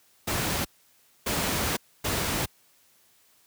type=noise bursts at uneven times; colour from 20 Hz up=pink; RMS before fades=-27 dBFS; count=3; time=0.27-0.65 / 1.26-1.77 / 2.04-2.46 s; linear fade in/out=10 ms; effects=white hiss -62 dBFS RMS until 3.46 s + high-pass 60 Hz 12 dB/octave